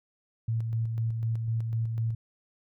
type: tone with tremolo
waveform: sine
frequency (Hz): 113.5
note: A#2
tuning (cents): -46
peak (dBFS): -25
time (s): 0.48-2.15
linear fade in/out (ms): 5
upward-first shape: square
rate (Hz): 4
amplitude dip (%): 35
effects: none